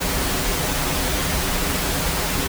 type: noise with comb filter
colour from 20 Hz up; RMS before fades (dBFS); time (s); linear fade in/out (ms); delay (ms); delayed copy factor
pink; -22; 0-2.48; 20; 9; -0.6
effects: none